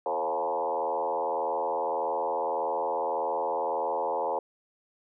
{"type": "tone with frequency modulation", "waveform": "sine", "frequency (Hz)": 698.5, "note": "F5", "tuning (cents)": 0, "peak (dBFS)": -26, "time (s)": [0.06, 4.39], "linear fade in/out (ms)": 2, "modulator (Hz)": 81.7, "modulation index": 3.3, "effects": []}